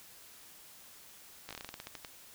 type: slowing click train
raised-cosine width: 0.2 ms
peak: -25 dBFS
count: 13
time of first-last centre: 1.49-2.048 s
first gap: 17 ms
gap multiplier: 1.17
effects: white hiss -55 dBFS RMS until 2.34 s